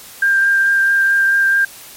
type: tone with vibrato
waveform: sine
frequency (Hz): 1591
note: G6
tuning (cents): +25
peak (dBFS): -10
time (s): 0.22-1.65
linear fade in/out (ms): 5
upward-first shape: triangle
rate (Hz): 4.6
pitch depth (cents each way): 13
effects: white hiss -37 dBFS RMS until 1.96 s + MP3 64 kbps